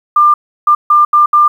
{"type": "tone bursts at uneven times", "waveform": "sine", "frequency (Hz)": 1195, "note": "D6", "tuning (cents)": 30, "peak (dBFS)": -4, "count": 5, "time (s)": [[0.16, 0.34], [0.67, 0.75], [0.9, 1.05], [1.13, 1.26], [1.33, 1.48]], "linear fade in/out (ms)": 5, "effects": ["7-bit"]}